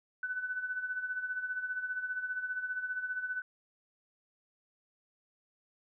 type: tone with tremolo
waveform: sine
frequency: 1500 Hz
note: F#6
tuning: 23 cents sharp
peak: -31 dBFS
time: 0.23-3.42 s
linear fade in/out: 2 ms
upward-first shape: sine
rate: 15 Hz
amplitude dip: 65%
effects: none